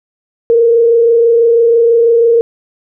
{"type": "tone with frequency modulation", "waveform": "sine", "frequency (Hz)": 464.7, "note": "A#4", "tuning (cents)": -5, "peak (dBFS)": -5, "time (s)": [0.5, 2.41], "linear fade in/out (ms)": 0, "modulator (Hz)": 26.1, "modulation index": 0.41, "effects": []}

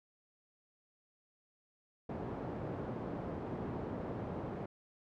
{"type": "band-pass noise", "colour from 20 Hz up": "pink", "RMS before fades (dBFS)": -41, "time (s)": [2.09, 4.66], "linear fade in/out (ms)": 5, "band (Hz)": [110, 710], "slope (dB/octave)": 12, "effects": []}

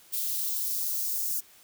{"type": "noise with high-pass filter sweep", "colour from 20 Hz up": "violet", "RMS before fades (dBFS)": -30, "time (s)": [0.12, 1.41], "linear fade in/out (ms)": 20, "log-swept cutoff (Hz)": [3200, 6100], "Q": 1.4, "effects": ["white hiss -56 dBFS RMS until 1.63 s"]}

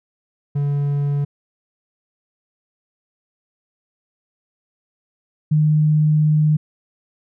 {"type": "tone pair in turn", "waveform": ["triangle", "sine"], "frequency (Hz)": [143, 152.72], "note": ["D3", "D#3"], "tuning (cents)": [-46, -32], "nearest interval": "minor second", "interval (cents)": 114, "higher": "second", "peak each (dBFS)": [-15, -12], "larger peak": "second", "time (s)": [[0.55, 1.25], [5.51, 6.57]], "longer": "second", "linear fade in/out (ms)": 10, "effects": []}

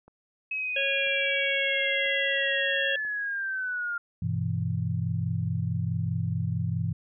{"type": "click train", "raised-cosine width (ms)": 1, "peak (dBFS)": -38, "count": 4, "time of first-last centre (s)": [0.08, 3.05], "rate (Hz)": 1.01}
{"type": "linear sweep", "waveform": "sine", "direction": "down", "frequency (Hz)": [2566, 1396.9], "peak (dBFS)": -28, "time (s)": [0.51, 3.98], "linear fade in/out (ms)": 5}
{"type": "harmonic tone", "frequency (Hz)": 550, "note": "C#5", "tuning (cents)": -14, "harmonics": [1, 3, 5, 6], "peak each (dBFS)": [-31, -31, -31, -31], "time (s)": [0.76, 2.96], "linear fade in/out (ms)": 5}
{"type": "chord", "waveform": "sine", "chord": "E minor", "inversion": "first", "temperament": "just", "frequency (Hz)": [98.89, 123.61, 164.81], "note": ["G2", "B2", "E3"], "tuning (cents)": [16, 2, 0], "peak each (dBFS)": -30, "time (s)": [4.22, 6.93], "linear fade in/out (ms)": 5}
{"effects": []}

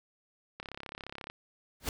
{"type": "click train", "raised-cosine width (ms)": 0.3, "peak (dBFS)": -25, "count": 25, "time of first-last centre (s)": [0.6, 1.3], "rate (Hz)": 34.3}
{"type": "noise with exponential growth", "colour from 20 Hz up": "pink", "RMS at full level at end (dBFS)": -28, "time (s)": [1.8, 1.89], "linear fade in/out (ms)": 2, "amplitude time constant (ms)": 19}
{"effects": []}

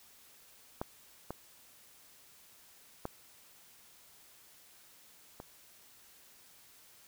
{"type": "clicks", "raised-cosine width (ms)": 1, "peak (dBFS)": [-21, -24, -22, -30], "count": 4, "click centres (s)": [0.815, 1.306, 3.054, 5.401], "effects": ["white hiss -60 dBFS RMS until 7.07 s"]}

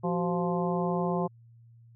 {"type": "harmonic tone with a mistuned harmonic", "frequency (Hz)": 174.4, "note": "F3", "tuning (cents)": -2, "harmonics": [1, 2, 3, 4, 5, 6], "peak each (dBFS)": [-29, -32, -34, -35, -36, -37], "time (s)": [0.03, 1.28], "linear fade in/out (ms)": 20, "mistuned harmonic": 2, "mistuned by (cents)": 120, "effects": ["added 116 Hz sine -52 dBFS peak until 1.95 s"]}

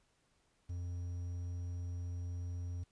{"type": "tone with quantisation", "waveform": "triangle", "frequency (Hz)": 87.9, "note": "F2", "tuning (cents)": 12, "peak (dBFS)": -36, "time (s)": [0.69, 2.84], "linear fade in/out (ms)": 10, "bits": 11, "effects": ["pink hiss -75 dBFS RMS until 2.91 s", "resampled to 22050 Hz"]}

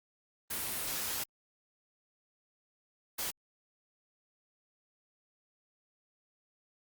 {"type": "noise bursts at uneven times", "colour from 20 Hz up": "white", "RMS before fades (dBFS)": -36, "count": 2, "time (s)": [[0.5, 1.24], [3.18, 3.31]], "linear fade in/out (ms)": 10, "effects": ["Opus 32 kbps"]}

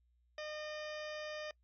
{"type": "harmonic tone", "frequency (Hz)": 609, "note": "D#5", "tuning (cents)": -37, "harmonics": [1, 2, 3, 4, 5, 6, 8, 9, 10], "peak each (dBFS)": [-43, -53, -49, -53, -55, -57, -56, -62, -64], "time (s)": [0.38, 1.51], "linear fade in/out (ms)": 2, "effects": ["noise-tail reverb RT60 0.1 s tail -23 dB re dry", "added 60 Hz sine -70 dBFS peak until 1.63 s"]}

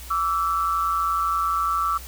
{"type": "tone pair together", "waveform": "sine", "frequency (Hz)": [1153, 1324.9], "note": ["D6", "E6"], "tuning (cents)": [-32, 8], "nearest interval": "major second", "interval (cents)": 240, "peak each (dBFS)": -23, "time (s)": [0.1, 1.98], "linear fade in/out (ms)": 10, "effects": ["added 60 Hz sine -38 dBFS peak until 2.07 s", "white hiss -42 dBFS RMS until 2.07 s"]}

